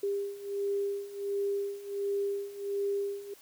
sine beating tone pair, 399.8 / 401.2 Hz, G4 / G4, +34 / +40 cents, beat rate 1.4 Hz, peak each -35 / -32 dBFS, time 0.03-3.34 s, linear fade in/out 5 ms, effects white hiss -57 dBFS RMS until 3.41 s

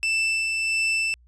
40% pulse tone with tremolo, 2655 Hz, E7, 12 cents sharp, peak -19 dBFS, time 0.03-1.14 s, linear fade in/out 0 ms, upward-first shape sine, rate 1.5 Hz, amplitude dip 30%, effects added 60 Hz sine -52 dBFS peak until 1.27 s + resampled to 22050 Hz

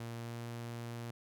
sawtooth tone with pitch glide, 116.54 to 117.76 Hz, A#2 to A#2, 0 to +18 cents, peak -37 dBFS, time 0-1.11 s, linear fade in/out 5 ms, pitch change +18 cents, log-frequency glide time 0.12-0.41 s, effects none

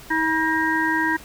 harmonic tone with a mistuned harmonic, 320 Hz, D#4, 49 cents sharp, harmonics 1 / 3 / 5 / 6, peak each -24 / -24 / -24 / -24 dBFS, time 0.1-1.17 s, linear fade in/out 10 ms, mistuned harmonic 6, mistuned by -41 cents, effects pink hiss -43 dBFS RMS until 1.24 s

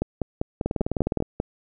two click trains, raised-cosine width 2 ms, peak -10 / -10 dBFS, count 8 / 12, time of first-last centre 0.02-1.401 / 0.66-1.224 s, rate 5.07 / 19.5 Hz, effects none

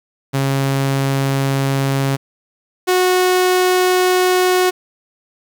sawtooth tone pair in turn, 136.6 / 366.2 Hz, C#3 / F#4, -25 / -18 cents, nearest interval octave + perfect fourth, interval 1707 cents, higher second, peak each -11 / -8 dBFS, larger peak second, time 0.33-2.17 / 2.87-4.71 s, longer neither, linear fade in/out 20 ms, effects 8-bit

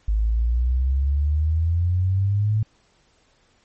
sine exponential sweep, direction up, 51.91 to 110 Hz, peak -17 dBFS, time 0.08-2.63 s, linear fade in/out 5 ms, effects pink hiss -61 dBFS RMS until 3.64 s + MP3 32 kbps

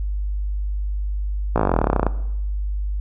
slowing click train, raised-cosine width 1 ms, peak -3 dBFS, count 21, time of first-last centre 1.56-2.066 s, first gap 17 ms, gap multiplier 1.04, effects noise-tail reverb RT60 0.9 s tail -17 dB re dry + added 50 Hz sine -21 dBFS peak until 3 s

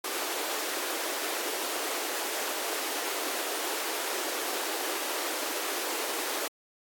pink high-pass noise, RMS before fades -33 dBFS, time 0.04-6.48 s, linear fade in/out 5 ms, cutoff 310 Hz, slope 48 dB/octave, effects AAC 64 kbps

